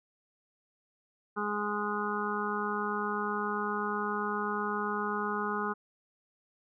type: harmonic tone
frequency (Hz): 207.7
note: G#3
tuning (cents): 0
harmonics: 1 / 2 / 4 / 5 / 6 / 7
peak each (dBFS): -37 / -36 / -39 / -38 / -35 / -38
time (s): 1.36-5.74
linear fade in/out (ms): 20
effects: none